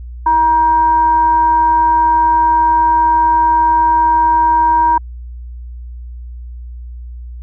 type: tone with frequency modulation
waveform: sine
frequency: 949 Hz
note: A#5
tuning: 31 cents sharp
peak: -8 dBFS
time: 0.26-4.98 s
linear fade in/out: 5 ms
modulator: 621 Hz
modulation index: 0.22
effects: added 60 Hz sine -26 dBFS peak until 7.42 s